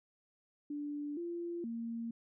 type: tone with pitch steps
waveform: sine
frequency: 292.2 / 343.5 / 230.9 Hz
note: D4 / F4 / A#3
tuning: -9 / -29 / -16 cents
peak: -37 dBFS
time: 0.7-2.11 s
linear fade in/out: 5 ms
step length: 470 ms
effects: none